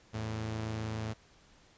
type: tone pair together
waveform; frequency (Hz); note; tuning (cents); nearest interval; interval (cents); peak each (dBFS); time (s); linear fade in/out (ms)
sawtooth; 82.41 / 110.22; E2 / A2; 0 / +3; perfect fourth; 503; -40 / -31; 0.13-1.14; 20
effects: pink hiss -62 dBFS RMS until 1.77 s + resampled to 16000 Hz